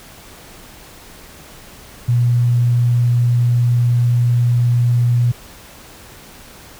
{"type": "tone", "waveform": "sine", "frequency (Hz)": 120.7, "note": "B2", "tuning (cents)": -39, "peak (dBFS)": -11, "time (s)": [2.08, 5.32], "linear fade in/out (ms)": 10, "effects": ["pink hiss -40 dBFS RMS until 6.79 s"]}